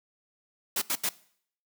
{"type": "noise bursts", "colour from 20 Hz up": "white", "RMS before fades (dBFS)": -28, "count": 3, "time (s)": [0.76, 1.091], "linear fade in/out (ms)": 5, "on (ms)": 57, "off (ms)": 80, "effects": ["noise-tail reverb RT60 0.6 s tail -20 dB re dry", "high-pass 150 Hz 12 dB/octave"]}